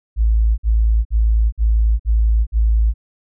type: tone bursts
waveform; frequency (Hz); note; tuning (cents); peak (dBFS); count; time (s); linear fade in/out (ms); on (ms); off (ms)
sine; 55; A1; 0; -11; 6; 0.16-2.94; 50; 420; 52
effects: none